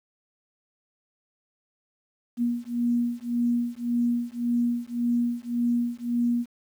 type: beating tone pair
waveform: sine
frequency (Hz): 238.1 / 239.9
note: A#3 / A#3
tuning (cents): +37 / +50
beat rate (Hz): 1.8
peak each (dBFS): -26 / -26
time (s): 2.37-6.46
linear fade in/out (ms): 50
effects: 9-bit